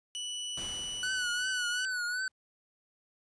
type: tone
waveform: sawtooth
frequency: 2960 Hz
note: F#7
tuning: in tune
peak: -32 dBFS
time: 0.15-1.85 s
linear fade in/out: 0 ms
type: noise with exponential decay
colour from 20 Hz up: pink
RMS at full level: -43 dBFS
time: 0.57-2.32 s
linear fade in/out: 5 ms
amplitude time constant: 380 ms
type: tone with vibrato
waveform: square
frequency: 1480 Hz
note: F#6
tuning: in tune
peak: -32 dBFS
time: 1.03-2.28 s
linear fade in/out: 2 ms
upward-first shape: triangle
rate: 2.7 Hz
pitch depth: 72 cents each way
effects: resampled to 22050 Hz